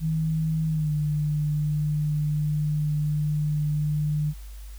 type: tone with pitch glide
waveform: sine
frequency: 158.7 to 150.23 Hz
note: D#3 to D3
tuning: +35 to +40 cents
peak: -22 dBFS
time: 0-4.34 s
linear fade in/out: 50 ms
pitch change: -95 cents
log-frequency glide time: 0.68-0.93 s
effects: added 50 Hz sine -37 dBFS peak until 4.78 s + white hiss -53 dBFS RMS until 4.78 s